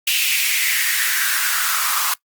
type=noise with high-pass filter sweep; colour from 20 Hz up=white; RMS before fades=-19 dBFS; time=0.07-2.14 s; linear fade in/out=5 ms; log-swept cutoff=2700 to 1100 Hz; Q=4.4; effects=noise-tail reverb RT60 0.1 s tail -21 dB re dry + Opus 32 kbps